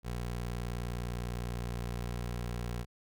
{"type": "tone", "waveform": "20% pulse", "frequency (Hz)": 59.7, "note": "A#1", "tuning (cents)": 42, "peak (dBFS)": -30, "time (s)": [0.03, 2.86], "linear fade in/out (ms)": 50, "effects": []}